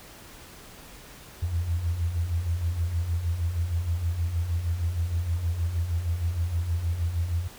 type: beating tone pair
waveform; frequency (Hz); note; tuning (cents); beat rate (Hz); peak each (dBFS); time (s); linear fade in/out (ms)
sine; 80.2 / 86.6; E2 / F2; -47 / -14; 6.4; -32 / -25; 1.42-7.48; 10
effects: pink hiss -47 dBFS RMS until 7.58 s

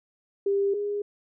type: tone pair in turn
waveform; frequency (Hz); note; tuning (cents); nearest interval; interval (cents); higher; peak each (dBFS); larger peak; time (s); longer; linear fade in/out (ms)
sine; 398.1 / 410; G4 / G#4; +27 / -22; minor second; 51; second; -21 / -26; first; 0.46-0.74 / 0.74-1.02; neither; 5
effects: none

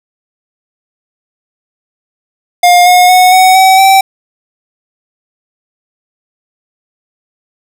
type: tone with pitch steps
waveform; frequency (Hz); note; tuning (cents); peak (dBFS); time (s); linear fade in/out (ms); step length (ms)
square; 709 / 721.4 / 734 / 746.8 / 759.9 / 773.2; F5 / F#5 / F#5 / F#5 / F#5 / G5; +26 / -44 / -14 / +16 / +46 / -24; -3; 2.63-4.01; 5; 230
effects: none

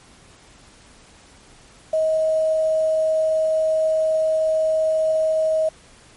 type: tone with quantisation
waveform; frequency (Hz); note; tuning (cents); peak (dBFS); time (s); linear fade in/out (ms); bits
sine; 633; D#5; +30; -16; 1.93-5.69; 5; 7
effects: pink hiss -49 dBFS RMS until 6.16 s + MP3 48 kbps

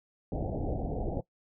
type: low-pass noise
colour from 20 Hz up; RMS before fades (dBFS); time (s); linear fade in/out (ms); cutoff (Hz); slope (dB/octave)
pink; -33; 0.32-1.21; 2; 800; 96
effects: noise-tail reverb RT60 0.1 s tail -19 dB re dry

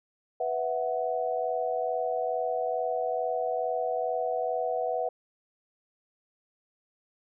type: chord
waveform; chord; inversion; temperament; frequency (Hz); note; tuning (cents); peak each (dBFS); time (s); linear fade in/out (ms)
sine; B suspended fourth; none; just; 493.9 / 658.5 / 740.8; B4 / E5 / F#5; 0 / -2 / +2; -31; 0.4-5.09; 5
effects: none

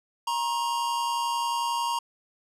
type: tone pair together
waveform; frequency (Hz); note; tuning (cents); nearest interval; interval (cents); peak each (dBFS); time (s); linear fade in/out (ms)
square; 943.9 / 1075; A#5 / C6; +21 / +47; major second; 226; -27 / -33; 0.27-1.99; 5
effects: low-pass 11000 Hz 12 dB/octave

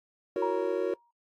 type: chord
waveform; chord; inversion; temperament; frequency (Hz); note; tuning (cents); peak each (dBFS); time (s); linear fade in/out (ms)
triangle; F# dominant seventh; third; just; 333 / 370 / 462.5 / 555; E4 / F#4 / A#4 / C#5; +18 / 0 / -14 / +2; -34 / -28 / -29 / -31; 0.36-0.94; 2
type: tone with exponential decay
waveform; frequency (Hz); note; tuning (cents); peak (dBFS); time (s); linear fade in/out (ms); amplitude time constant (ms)
sine; 945; A#5; +23; -27; 0.42-1.11; 5; 150
effects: noise-tail reverb RT60 0.1 s tail -20 dB re dry + AAC 64 kbps

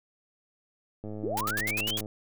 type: click train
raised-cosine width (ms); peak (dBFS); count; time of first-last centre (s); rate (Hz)
2; -26; 109; 1.04-2.059; 106
type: linear sweep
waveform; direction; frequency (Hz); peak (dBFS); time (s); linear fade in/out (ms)
sine; up; 261.6 to 3375; -29; 1.23-1.98; 10
type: noise bursts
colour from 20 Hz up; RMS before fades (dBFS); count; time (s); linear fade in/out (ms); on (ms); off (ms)
white; -33; 7; 1.37-2.008; 2; 38; 62
effects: none

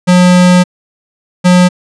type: tone pair in turn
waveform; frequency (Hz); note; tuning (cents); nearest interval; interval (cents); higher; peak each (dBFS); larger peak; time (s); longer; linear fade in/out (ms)
square; 179.9 / 179.9; F#3 / F#3; -48 / -48; unison; 0; neither; -4; neither; 0.07-0.64 / 1.44-1.69; first; 20
effects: resampled to 22050 Hz

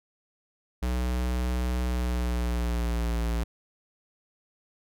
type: tone with pitch glide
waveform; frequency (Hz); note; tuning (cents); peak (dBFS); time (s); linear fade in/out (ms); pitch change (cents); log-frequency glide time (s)
square; 61.74 to 57.61; B1 to A#1; 0 to -20; -26; 0.82-3.44; 10; -120; 1.86-3.19
effects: none

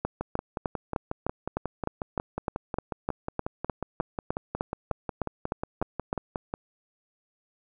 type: two click trains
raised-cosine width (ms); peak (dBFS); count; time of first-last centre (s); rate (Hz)
1; -13 / -16; 21 / 36; 0.05-6.129 / 0.21-6.539; 3.29 / 5.53
effects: none

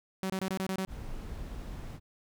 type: tone bursts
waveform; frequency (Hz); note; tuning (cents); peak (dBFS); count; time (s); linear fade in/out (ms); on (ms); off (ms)
sawtooth; 189.7; F#3; +43; -27; 7; 0.23-0.85; 0; 68; 24
type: noise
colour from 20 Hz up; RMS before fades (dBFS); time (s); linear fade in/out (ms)
brown; -40; 0.87-2; 50
effects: none

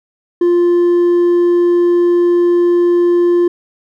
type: tone with hard clipping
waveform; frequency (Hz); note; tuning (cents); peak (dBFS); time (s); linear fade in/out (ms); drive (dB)
sine; 349.2; F4; 0; -9; 0.41-3.48; 5; 2
effects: none

